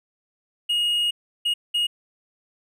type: tone bursts at uneven times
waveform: triangle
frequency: 2872 Hz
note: F7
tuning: 48 cents sharp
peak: -18 dBFS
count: 3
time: 0.69-1.11 / 1.45-1.54 / 1.74-1.87 s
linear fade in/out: 10 ms
effects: none